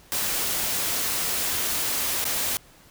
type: noise with dropouts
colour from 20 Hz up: white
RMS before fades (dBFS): -26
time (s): 0.12-2.57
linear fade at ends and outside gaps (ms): 0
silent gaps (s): 2.242-2.253
effects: pink hiss -53 dBFS RMS until 2.9 s